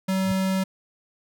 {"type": "tone", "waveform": "square", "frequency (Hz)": 190, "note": "F#3", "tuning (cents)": 46, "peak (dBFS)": -22, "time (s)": [0.08, 0.64], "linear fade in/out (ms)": 10}
{"type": "tone with exponential growth", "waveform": "sine", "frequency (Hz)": 110, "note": "A2", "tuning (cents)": 0, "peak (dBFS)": -25, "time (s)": [0.18, 0.32], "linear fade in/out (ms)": 5, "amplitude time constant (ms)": 29}
{"effects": []}